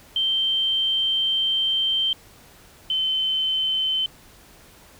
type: tone pair in turn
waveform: sine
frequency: 3130 / 3071 Hz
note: G7 / G7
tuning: -3 / -36 cents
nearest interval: unison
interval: 33 cents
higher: first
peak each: -19 / -20 dBFS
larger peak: first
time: 0.16-2.13 / 2.9-4.06 s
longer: first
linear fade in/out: 2 ms
effects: pink hiss -50 dBFS RMS until 4.99 s